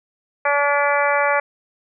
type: harmonic tone with a mistuned harmonic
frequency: 286.5 Hz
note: D4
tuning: 43 cents flat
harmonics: 2 / 3 / 4 / 5 / 6 / 7 / 8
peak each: -20 / -22 / -23 / -24 / -25 / -25 / -26 dBFS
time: 0.45-1.4 s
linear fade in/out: 5 ms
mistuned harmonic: 8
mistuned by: +24 cents
effects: none